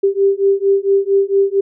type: beating tone pair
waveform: sine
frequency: 392 / 396.4 Hz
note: G4 / G4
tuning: 0 / +19 cents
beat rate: 4.4 Hz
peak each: -14 dBFS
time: 0.03-1.61 s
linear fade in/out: 10 ms
effects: none